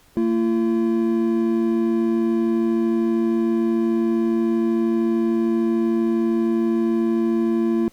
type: tone pair together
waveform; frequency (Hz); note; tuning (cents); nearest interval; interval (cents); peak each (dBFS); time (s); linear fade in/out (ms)
triangle; 226.9 / 339.9; A#3 / F4; -47 / -47; perfect fifth; 700; -18; 0.17-7.88; 0
effects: pink hiss -55 dBFS RMS until 7.92 s + Opus 48 kbps